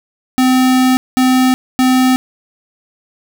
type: tone bursts at uneven times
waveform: square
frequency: 256.9 Hz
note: C4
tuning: 32 cents flat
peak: -9 dBFS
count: 3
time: 0.38-0.97 / 1.17-1.54 / 1.79-2.16 s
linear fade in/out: 0 ms
effects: none